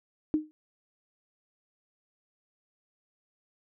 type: tone with exponential decay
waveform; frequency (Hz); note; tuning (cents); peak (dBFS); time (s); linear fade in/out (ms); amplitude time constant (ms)
sine; 307.5; D#4; -20; -19; 0.34-0.51; 0; 35
effects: none